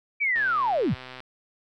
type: linear sweep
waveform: sine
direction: down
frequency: 2349 to 61.74 Hz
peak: -21 dBFS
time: 0.2-0.95 s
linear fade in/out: 20 ms
type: click train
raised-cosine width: 0.3 ms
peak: -24 dBFS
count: 109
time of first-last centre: 0.36-1.204 s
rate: 128 Hz
effects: none